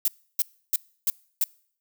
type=noise bursts; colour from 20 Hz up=violet; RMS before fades=-22 dBFS; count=5; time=0.05-1.44 s; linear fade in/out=2 ms; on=30 ms; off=310 ms; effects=noise-tail reverb RT60 0.6 s tail -25 dB re dry